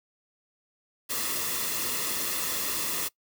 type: noise with comb filter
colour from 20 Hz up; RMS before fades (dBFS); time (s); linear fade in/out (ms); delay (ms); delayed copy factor
white; -30; 1.09-3.09; 20; 1.3; -0.55
effects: noise-tail reverb RT60 0.1 s tail -22 dB re dry